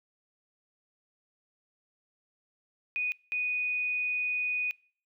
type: tone bursts at uneven times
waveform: sine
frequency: 2480 Hz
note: D#7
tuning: 6 cents flat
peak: -28 dBFS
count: 2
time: 2.96-3.12 / 3.32-4.71 s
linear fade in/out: 0 ms
effects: noise-tail reverb RT60 0.5 s tail -25 dB re dry